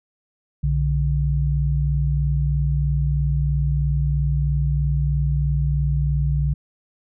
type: tone pair together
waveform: sine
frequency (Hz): 61.74 / 144.82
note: B1 / D3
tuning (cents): 0 / -24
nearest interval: octave + minor third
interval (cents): 1476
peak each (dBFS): -20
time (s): 0.63-6.54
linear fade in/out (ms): 10
effects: none